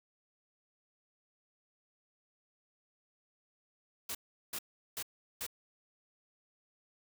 white noise bursts, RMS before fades -39 dBFS, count 4, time 4.09-5.466 s, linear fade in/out 5 ms, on 59 ms, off 380 ms, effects none

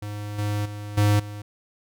square tone with level steps, 103.83 Hz, G#2, in tune, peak -31 / -24 / -33 / -17 / -34 dBFS, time 0.02-1.42 s, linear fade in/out 5 ms, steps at 0.38 / 0.65 / 0.97 / 1.19 s, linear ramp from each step 10 ms, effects none

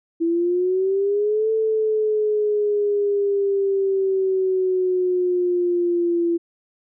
sine exponential two-way sweep, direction up then down, 329.6 to 442.7 to 338.6 Hz, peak -17 dBFS, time 0.2-6.38 s, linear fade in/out 20 ms, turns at 1.51 s, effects none

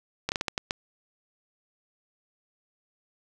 slowing click train, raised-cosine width 0.2 ms, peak -10 dBFS, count 7, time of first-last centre 0.29-0.709 s, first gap 29 ms, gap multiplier 1.35, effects none

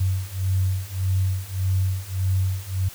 sine beating tone pair, 93.3 / 95 Hz, F#2 / F#2, +15 / +46 cents, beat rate 1.7 Hz, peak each -24 / -23 dBFS, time 0-2.89 s, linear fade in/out 10 ms, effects white hiss -42 dBFS RMS until 2.94 s

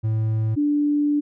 triangle / sine tone pair in turn, 110 / 293 Hz, A2 / D4, 0 / -4 cents, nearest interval octave + perfect fourth, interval 1696 cents, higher second, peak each -17 dBFS, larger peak neither, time 0.03-0.56 / 0.56-1.21 s, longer second, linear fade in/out 20 ms, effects none

